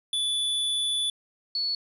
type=tone pair in turn; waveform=square / sine; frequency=3466 / 4415 Hz; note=A7 / C#8; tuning=-27 / -8 cents; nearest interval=major third; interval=419 cents; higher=second; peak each=-25 dBFS; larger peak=neither; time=0.13-1.1 / 1.55-1.75 s; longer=first; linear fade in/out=2 ms; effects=resampled to 32000 Hz + 10-bit